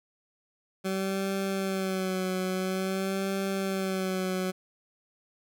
20% pulse tone with vibrato, 190 Hz, F#3, 46 cents sharp, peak -23 dBFS, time 0.84-4.52 s, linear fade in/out 20 ms, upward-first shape sine, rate 0.49 Hz, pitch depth 40 cents each way, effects none

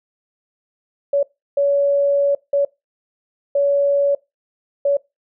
sine tone bursts at uneven times, 565 Hz, C#5, 33 cents sharp, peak -13 dBFS, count 5, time 1.13-1.23 / 1.57-2.35 / 2.53-2.65 / 3.55-4.15 / 4.85-4.97 s, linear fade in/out 5 ms, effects noise-tail reverb RT60 0.2 s tail -21 dB re dry

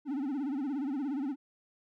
triangle tone with vibrato, 277.2 Hz, C#4, in tune, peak -29 dBFS, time 0.05-1.36 s, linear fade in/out 50 ms, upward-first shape sine, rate 17 Hz, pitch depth 150 cents each way, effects none

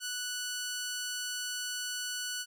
10% pulse tone, 1480 Hz, F#6, in tune, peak -26 dBFS, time 0-2.46 s, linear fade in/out 50 ms, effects none

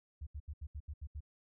sine tone bursts, 73.42 Hz, D2, in tune, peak -40 dBFS, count 8, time 0.21-1.206 s, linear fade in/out 10 ms, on 58 ms, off 76 ms, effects none

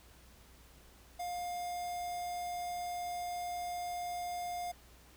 square tone with notch filter, 707 Hz, F5, 21 cents sharp, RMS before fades -39 dBFS, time 1.19-4.72 s, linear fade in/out 10 ms, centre 2700 Hz, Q 1.2, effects added 60 Hz sine -60 dBFS peak until 5.16 s + pink hiss -61 dBFS RMS until 5.16 s

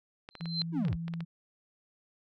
clicks, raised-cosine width 0.3 ms, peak -27 dBFS, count 11, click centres 0.289 / 0.353 / 0.409 / 0.457 / 0.618 / 0.851 / 0.883 / 0.929 / 1.081 / 1.138 / 1.206 s
sine tone with exponential growth, 4101 Hz, C8, 36 cents flat, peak -26 dBFS, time 0.31-0.62 s, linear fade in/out 1 ms, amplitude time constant 66 ms
sine tone with vibrato, 166.8 Hz, E3, 21 cents sharp, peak -34 dBFS, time 0.4-1.25 s, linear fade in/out 20 ms, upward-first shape triangle, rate 3.2 Hz, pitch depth 10 cents each way
triangle linear sweep, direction down, 340 to 36.71 Hz, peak -26 dBFS, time 0.72-0.97 s, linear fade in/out 50 ms
effects none

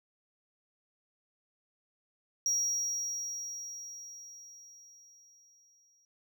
triangle tone with exponential decay, 5680 Hz, F8, 28 cents sharp, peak -25 dBFS, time 2.46-6.05 s, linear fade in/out 1 ms, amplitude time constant 780 ms, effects none

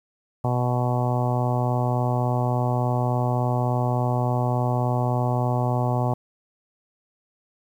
harmonic tone, 123.47 Hz, B2, in tune, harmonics 1 / 2 / 3 / 4 / 5 / 6 / 7 / 8 / 9, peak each -22 / -30 / -33 / -34 / -30 / -30 / -31 / -37 / -37 dBFS, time 0.44-6.14 s, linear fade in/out 5 ms, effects 9-bit

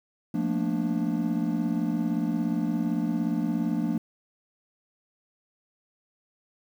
triangle chord, Bb major seventh, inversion second, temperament equal with one note detuned, 174.61 / 220 / 237.4 / 293.7 Hz, F3 / A3 / Bb3 / D4, 0 / 0 / +32 / 0 cents, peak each -28 dBFS, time 0.34-3.98 s, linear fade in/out 5 ms, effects 9-bit

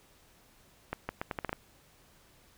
accelerating click train, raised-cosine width 0.5 ms, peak -18 dBFS, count 8, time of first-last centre 0.93-1.53 s, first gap 160 ms, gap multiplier 0.78, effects pink hiss -62 dBFS RMS until 2.57 s

